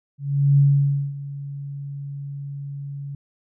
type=tone with ADSR envelope; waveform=sine; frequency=140.8 Hz; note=C#3; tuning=27 cents sharp; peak=-11 dBFS; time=0.18-3.15 s; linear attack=400 ms; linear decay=550 ms; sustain=-18 dB; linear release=3 ms; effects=none